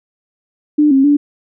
sine tone with pitch steps, 298.5 / 269.5 / 289.8 Hz, D4 / C#4 / D4, +28 / -49 / -23 cents, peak -7 dBFS, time 0.78-1.17 s, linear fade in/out 10 ms, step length 130 ms, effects none

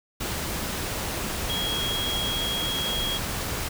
sine tone in noise, 3285 Hz, G#7, 20 cents flat, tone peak -27 dBFS, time 1.49-3.18 s, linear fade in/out 10 ms, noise pink, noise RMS -30 dBFS, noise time 0.2-3.69 s, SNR 0 dB, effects none

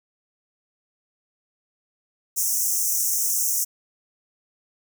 pink high-pass noise, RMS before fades -23 dBFS, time 2.36-3.65 s, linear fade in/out 20 ms, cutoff 5600 Hz, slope 96 dB/octave, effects none

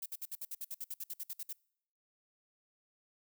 violet noise bursts, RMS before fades -41 dBFS, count 16, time 0.02-1.529 s, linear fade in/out 5 ms, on 39 ms, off 59 ms, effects noise-tail reverb RT60 0.7 s tail -26 dB re dry

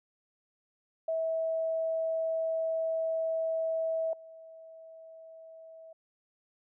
sine tone with level steps, 649 Hz, E5, 27 cents flat, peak -28 / -47 dBFS, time 1.08-5.93 s, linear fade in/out 5 ms, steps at 4.13 s, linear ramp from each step 2 ms, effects none

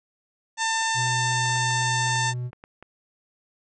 harmonic tone, 896 Hz, A5, 31 cents sharp, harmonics 1 / 2 / 3 / 4 / 5 / 6 / 7 / 8 / 9, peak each -26 / -27 / -35 / -33 / -36 / -38 / -33 / -36 / -36 dBFS, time 0.57-2.34 s, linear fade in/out 50 ms
triangle tone, 123.47 Hz, B2, in tune, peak -25 dBFS, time 0.94-2.51 s, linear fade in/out 50 ms
clicks, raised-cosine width 0.5 ms, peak -29 dBFS, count 9, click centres 1.457 / 1.496 / 1.556 / 1.707 / 2.093 / 2.157 / 2.531 / 2.639 / 2.826 s
effects none

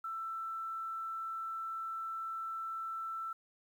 sine tone with quantisation, 1331 Hz, E6, 16 cents sharp, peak -37 dBFS, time 0.04-3.33 s, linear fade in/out 5 ms, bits 11, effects none

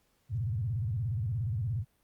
sine tone with vibrato, 110.7 Hz, A2, 11 cents sharp, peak -29 dBFS, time 0.29-1.85 s, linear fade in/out 50 ms, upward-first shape square, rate 17 Hz, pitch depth 240 cents each way, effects pink hiss -72 dBFS RMS until 2.03 s + Opus 48 kbps

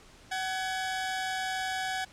sawtooth tone pair together, 754 / 1684.9 Hz, F#5 / G#6, +32 / +25 cents, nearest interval octave + major second, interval 1393 cents, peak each -28 / -32 dBFS, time 0.31-2.05 s, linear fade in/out 10 ms, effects pink hiss -55 dBFS RMS until 2.12 s + low-pass 8000 Hz 12 dB/octave

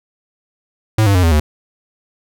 square tone with pitch steps, 109.1 / 99.47 / 90.69 / 82.68 / 75.38 Hz, A2 / G2 / F#2 / E2 / D2, -14 / +26 / -34 / +6 / +46 cents, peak -10 dBFS, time 0.98-1.4 s, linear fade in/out 5 ms, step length 84 ms, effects none

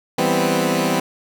15% pulse chord, C major seventh, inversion first, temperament equal, 164.81 / 196 / 246.9 / 261.6 Hz, E3 / G3 / B3 / C4, 0 / 0 / 0 / 0 cents, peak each -16 dBFS, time 0.18-1 s, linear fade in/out 5 ms, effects none

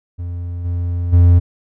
triangle tone with level steps, 87.31 Hz, F2, in tune, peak -20 / -15 / -4 dBFS, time 0.18-1.4 s, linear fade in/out 20 ms, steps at 0.64 / 1.12 s, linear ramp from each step 20 ms, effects none

